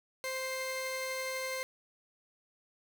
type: tone pair together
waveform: sawtooth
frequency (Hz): 522 / 2100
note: C5 / C7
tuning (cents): -4 / +6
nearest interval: 2 octaves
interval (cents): 2410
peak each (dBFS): -33 / -35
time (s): 0.24-1.63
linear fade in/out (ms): 0
effects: none